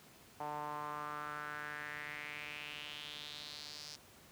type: tone with band-pass filter sweep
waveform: sawtooth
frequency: 148.8 Hz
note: D3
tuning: 23 cents sharp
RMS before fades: -45 dBFS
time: 0.4-3.96 s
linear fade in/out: 5 ms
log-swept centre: 840 to 5200 Hz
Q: 4
effects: pink hiss -60 dBFS RMS until 4.31 s + high-pass 80 Hz 12 dB/octave